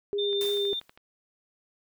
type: tone with vibrato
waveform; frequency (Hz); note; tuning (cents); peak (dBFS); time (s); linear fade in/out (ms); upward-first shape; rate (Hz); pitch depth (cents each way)
sine; 404.1; G#4; -47; -26; 0.13-0.73; 0; sine; 3.2; 15
type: tone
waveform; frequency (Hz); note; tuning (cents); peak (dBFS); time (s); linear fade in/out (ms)
sine; 3596; A7; +37; -29; 0.18-0.8; 10
type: click train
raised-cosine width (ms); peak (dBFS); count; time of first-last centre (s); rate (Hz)
0.3; -32; 9; 0.33-0.975; 12.4
type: noise with exponential decay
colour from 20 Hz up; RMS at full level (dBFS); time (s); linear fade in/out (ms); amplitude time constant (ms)
white; -37; 0.41-0.97; 0; 120
effects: none